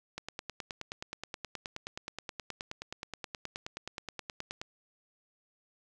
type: click train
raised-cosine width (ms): 0.2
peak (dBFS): -21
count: 43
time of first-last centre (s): 0.18-4.615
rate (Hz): 9.47
effects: none